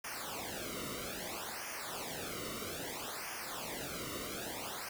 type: noise with flanger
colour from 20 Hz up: pink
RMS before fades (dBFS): -42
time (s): 0.04-4.89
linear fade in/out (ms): 5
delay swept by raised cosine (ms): 0.25 to 1.22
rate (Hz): 0.61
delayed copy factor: -0.95
effects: none